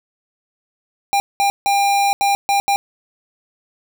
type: tone bursts at uneven times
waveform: square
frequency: 800 Hz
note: G5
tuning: 35 cents sharp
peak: -14 dBFS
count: 6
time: 1.13-1.2 / 1.4-1.5 / 1.66-2.13 / 2.21-2.35 / 2.49-2.6 / 2.68-2.76 s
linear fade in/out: 0 ms
effects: none